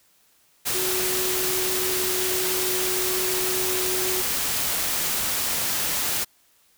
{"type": "tone in noise", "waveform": "sine", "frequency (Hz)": 370, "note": "F#4", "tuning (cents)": 0, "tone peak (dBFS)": -28, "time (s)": [0.74, 4.22], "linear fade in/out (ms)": 20, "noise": "white", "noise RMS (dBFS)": -25, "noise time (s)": [0.65, 6.25], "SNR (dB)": -6, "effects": ["white hiss -61 dBFS RMS until 6.77 s"]}